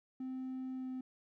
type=tone with pitch glide; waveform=triangle; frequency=259.4 to 257.6 Hz; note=C4 to C4; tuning=-15 to -27 cents; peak=-36 dBFS; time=0.2-1.01 s; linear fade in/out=5 ms; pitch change=-12 cents; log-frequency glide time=0.75-0.89 s; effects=tanh soft clip ceiling -33 dBFS